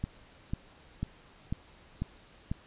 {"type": "click train", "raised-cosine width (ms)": 5, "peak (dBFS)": -19, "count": 6, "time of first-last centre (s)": [0.04, 2.515], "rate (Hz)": 2.02, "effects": ["pink hiss -57 dBFS RMS until 2.66 s", "resampled to 8000 Hz"]}